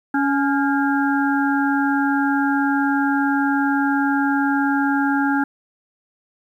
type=harmonic tone with a mistuned harmonic; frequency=279.7 Hz; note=C#4; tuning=16 cents sharp; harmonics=1 / 3 / 5 / 6; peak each=-18 / -23 / -25 / -26 dBFS; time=0.14-5.44 s; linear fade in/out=5 ms; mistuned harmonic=6; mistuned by=-59 cents; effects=9-bit